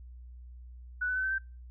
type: tone with pitch steps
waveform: sine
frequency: 1480 / 1499.8 / 1519.9 / 1540.2 / 1560.8 Hz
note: F#6 / F#6 / F#6 / G6 / G6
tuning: 0 / +23 / +46 / -31 / -8 cents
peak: -28 dBFS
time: 1.01-1.385 s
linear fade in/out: 10 ms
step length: 75 ms
effects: noise-tail reverb RT60 0.3 s tail -25 dB re dry + added 61 Hz sine -45 dBFS peak until 1.7 s